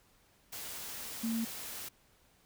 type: tone in noise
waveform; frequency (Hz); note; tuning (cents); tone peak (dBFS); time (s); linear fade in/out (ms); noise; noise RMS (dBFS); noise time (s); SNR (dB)
sine; 227.6; A#3; -41; -31; 1.23-1.45; 10; white; -43; 0.52-1.89; +9
effects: pink hiss -67 dBFS RMS until 2.45 s